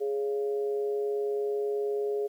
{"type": "harmonic tone", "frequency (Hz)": 138.59, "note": "C#3", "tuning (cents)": 0, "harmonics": [3, 4, 5], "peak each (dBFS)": [-27, -40, -43], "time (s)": [0, 2.28], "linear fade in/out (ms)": 20, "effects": ["10-bit"]}